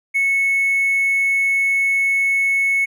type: tone with hard clipping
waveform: triangle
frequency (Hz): 2202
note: C#7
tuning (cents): -12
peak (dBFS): -15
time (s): 0.14-2.86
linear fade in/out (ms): 20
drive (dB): 4
effects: none